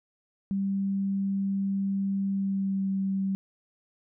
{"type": "tone with pitch glide", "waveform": "sine", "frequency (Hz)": [196, 193.53], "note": ["G3", "G3"], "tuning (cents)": [0, -22], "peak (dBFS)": -25, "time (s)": [0.51, 3.35], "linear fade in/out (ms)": 0, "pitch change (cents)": -22, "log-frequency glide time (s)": [2.32, 2.87], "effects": []}